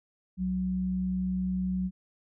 sine tone pair together, 65.41 / 185 Hz, C2 / F#3, 0 / 0 cents, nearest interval octave + tritone, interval 1800 cents, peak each -38 / -27 dBFS, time 0.37-1.91 s, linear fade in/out 50 ms, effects none

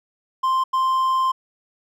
triangle tone bursts at uneven times, 1046.5 Hz, C6, in tune, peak -15 dBFS, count 2, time 0.43-0.64 / 0.73-1.32 s, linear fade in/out 10 ms, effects none

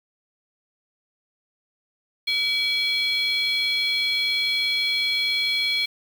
sine tone cluster, 2293 / 3345 / 4198 Hz, D7 / G#7 / C8, -42 / +12 / +5 cents, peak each -24 dBFS, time 2.27-5.86 s, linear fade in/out 10 ms, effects tanh soft clip ceiling -14 dBFS + 7-bit

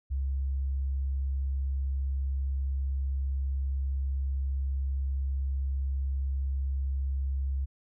sine tone, 67.6 Hz, C#2, 43 cents flat, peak -27 dBFS, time 0.1-7.66 s, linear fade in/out 20 ms, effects none

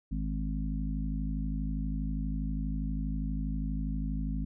harmonic tone, 52.4 Hz, G#1, 16 cents sharp, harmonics 1 / 3 / 4 / 5, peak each -32 / -37 / -38 / -39 dBFS, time 0.11-4.45 s, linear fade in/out 10 ms, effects none

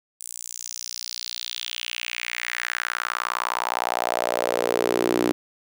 sawtooth tone with high-pass filter sweep, 59.8 Hz, A#1, 45 cents sharp, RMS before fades -27 dBFS, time 0.2-5.32 s, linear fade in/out 0 ms, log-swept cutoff 8600 to 310 Hz, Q 3.3, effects none

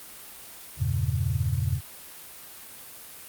sine chord, E diminished seventh, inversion none, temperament equal, 82.41 / 98 / 116.54 / 138.59 Hz, E2 / G2 / Bb2 / Db3, 0 / 0 / 0 / 0 cents, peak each -29 dBFS, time 0.77-1.81 s, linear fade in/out 50 ms, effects white hiss -44 dBFS RMS until 3.28 s + Opus 32 kbps

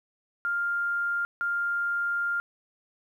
sine tone pair in turn, 1400 / 1400 Hz, F6 / F6, +4 / +4 cents, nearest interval unison, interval 0 cents, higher neither, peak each -25 dBFS, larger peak neither, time 0.45-1.25 / 1.41-2.4 s, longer second, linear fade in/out 0 ms, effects 10-bit

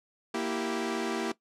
sawtooth chord, E diminished, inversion second, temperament equal with one note detuned, 233.1 / 329.6 / 390.2 Hz, Bb3 / E4 / G4, 0 / 0 / -8 cents, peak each -30 dBFS, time 0.34-1.32 s, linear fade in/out 5 ms, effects noise-tail reverb RT60 0.1 s tail -17 dB re dry + low-pass 8000 Hz 12 dB/octave

